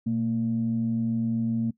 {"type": "tone pair together", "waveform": "sine", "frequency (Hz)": [120.5, 228.1], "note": ["B2", "A#3"], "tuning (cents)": [-42, -37], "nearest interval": "major seventh", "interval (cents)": 1105, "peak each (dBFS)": [-30, -23], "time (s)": [0.06, 1.71], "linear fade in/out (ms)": 10, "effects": ["noise-tail reverb RT60 0.1 s tail -20 dB re dry", "tanh soft clip ceiling -17 dBFS"]}